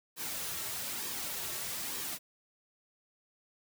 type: noise with flanger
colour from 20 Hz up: white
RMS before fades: -38 dBFS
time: 0.16-2.19 s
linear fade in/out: 50 ms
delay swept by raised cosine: 1.4 to 4.1 ms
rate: 1.1 Hz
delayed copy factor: -0.5
effects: none